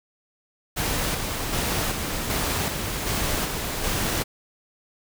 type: noise with tremolo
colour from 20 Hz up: pink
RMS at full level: -25 dBFS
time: 0.76-4.24 s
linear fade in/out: 20 ms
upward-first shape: square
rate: 1.3 Hz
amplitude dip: 35%
effects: none